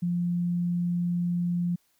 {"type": "tone", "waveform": "sine", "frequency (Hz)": 174.61, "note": "F3", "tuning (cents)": 0, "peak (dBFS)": -24, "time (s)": [0.02, 1.76], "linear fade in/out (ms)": 10, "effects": ["white hiss -69 dBFS RMS until 1.99 s"]}